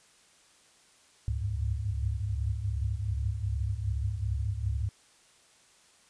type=tone cluster; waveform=sine; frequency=67.6 / 70.2 / 92.9 / 99.4 / 104.4 Hz; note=C#2 / C#2 / F#2 / G2 / G#2; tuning=-43 / +22 / +7 / +25 / +10 cents; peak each=-40 / -32 / -40 / -38 / -32 dBFS; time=1.28-4.89 s; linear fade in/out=0 ms; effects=white hiss -61 dBFS RMS until 6.09 s + resampled to 22050 Hz